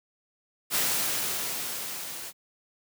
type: noise with level ramp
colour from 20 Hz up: white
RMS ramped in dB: -25 to -39 dBFS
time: 0.7-2.33 s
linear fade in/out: 50 ms
effects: high-pass 100 Hz 12 dB/octave